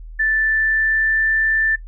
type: tone with pitch glide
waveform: sine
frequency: 1760 to 1771.2 Hz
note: A6 to A6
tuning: 0 to +11 cents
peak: -15 dBFS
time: 0.19-1.76 s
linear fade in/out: 10 ms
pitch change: +11 cents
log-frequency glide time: 0.3-1.29 s
effects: noise-tail reverb RT60 0.1 s tail -18 dB re dry + added 40 Hz sine -32 dBFS peak until 1.87 s